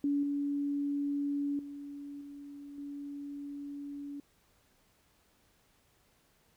sine tone with level steps, 285.1 Hz, C#4, 49 cents sharp, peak -27 / -30 / -41 / -44 / -39 dBFS, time 0.04-4.2 s, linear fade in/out 2 ms, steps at 0.23 / 1.59 / 2.21 / 2.78 s, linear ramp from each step 2 ms, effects pink hiss -69 dBFS RMS until 6.56 s

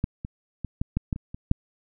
clicks, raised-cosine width 5 ms, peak -11 / -20 / -18 / -13 / -11 / -13 / -22 / -23 / -6 dBFS, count 9, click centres 0.041 / 0.249 / 0.647 / 0.815 / 0.97 / 1.128 / 1.161 / 1.345 / 1.514 s, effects none

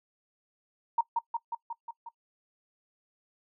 sine tone with echo, 932.3 Hz, A#5, in tune, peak -21 dBFS, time 0.98-1.01 s, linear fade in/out 5 ms, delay 180 ms, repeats 6, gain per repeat -3 dB, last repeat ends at 2.09 s, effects noise-tail reverb RT60 0.1 s tail -21 dB re dry

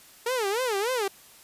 sawtooth tone with vibrato, 450 Hz, A4, 39 cents sharp, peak -21 dBFS, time 0.26-1.08 s, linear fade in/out 5 ms, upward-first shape sine, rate 3.4 Hz, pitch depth 250 cents each way, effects white hiss -52 dBFS RMS until 1.43 s + resampled to 32000 Hz

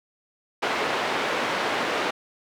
pink band-pass noise, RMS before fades -26 dBFS, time 0.62-2.11 s, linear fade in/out 10 ms, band 400 to 2800 Hz, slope 12 dB/octave, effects none

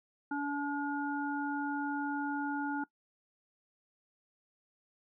harmonic tone, 286.7 Hz, D4, 42 cents flat, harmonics 1 / 3 / 5, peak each -34 / -38 / -38 dBFS, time 0.31-2.84 s, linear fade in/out 5 ms, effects noise-tail reverb RT60 0.1 s tail -21 dB re dry

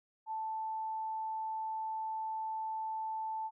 sine tone, 880 Hz, A5, in tune, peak -35 dBFS, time 0.26-3.51 s, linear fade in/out 50 ms, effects none

